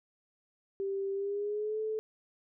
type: tone with pitch glide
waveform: sine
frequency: 392 to 435 Hz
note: G4 to A4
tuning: 0 to -20 cents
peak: -31 dBFS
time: 0.8-1.99 s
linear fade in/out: 0 ms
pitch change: +180 cents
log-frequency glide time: 1.13-1.8 s
effects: none